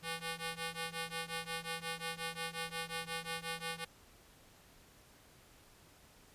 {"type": "ring-modulated tone", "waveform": "5% pulse", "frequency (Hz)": 329.6, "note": "E4", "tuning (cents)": 0, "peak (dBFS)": -25, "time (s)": [0.02, 3.85], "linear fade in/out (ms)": 10, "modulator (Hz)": 162, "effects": ["pink hiss -62 dBFS RMS until 6.34 s", "resampled to 32000 Hz"]}